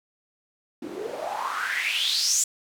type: noise with band-pass filter sweep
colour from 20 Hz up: white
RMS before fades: -27 dBFS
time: 0.82-2.44 s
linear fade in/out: 5 ms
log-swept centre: 280 to 7500 Hz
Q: 6.7
effects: none